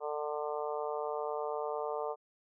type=harmonic tone; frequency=149.3 Hz; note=D3; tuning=29 cents sharp; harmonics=3 / 4 / 5 / 6 / 7 / 8; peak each=-37 / -39 / -41 / -43 / -44 / -45 dBFS; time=0-2.16 s; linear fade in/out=50 ms; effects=none